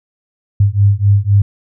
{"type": "beating tone pair", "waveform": "sine", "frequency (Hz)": [99, 102.9], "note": ["G2", "G#2"], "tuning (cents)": [18, -16], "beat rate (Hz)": 3.9, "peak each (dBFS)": -11, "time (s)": [0.6, 1.42], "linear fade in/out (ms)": 5, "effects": []}